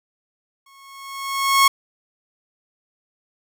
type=tone with exponential growth; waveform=sawtooth; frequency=1095 Hz; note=C#6; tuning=22 cents flat; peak=-6 dBFS; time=0.66-1.68 s; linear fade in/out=5 ms; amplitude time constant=220 ms; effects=none